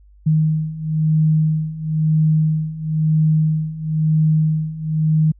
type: beating tone pair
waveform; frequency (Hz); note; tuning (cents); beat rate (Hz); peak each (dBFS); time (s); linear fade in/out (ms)
sine; 155.5 / 156.5; D#3 / D#3; -1 / +10; 1; -19 / -16; 0.26-5.32; 10
effects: added 50 Hz sine -45 dBFS peak until 5.39 s